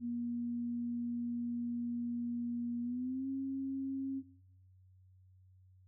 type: tone with pitch glide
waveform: sine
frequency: 238.6 to 269.4 Hz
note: A#3 to C#4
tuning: +41 to -49 cents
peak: -35 dBFS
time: 0-4.23 s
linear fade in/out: 50 ms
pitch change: +210 cents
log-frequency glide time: 2.82-3.28 s
effects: noise-tail reverb RT60 0.7 s tail -19 dB re dry + added 93 Hz sine -60 dBFS peak until 5.87 s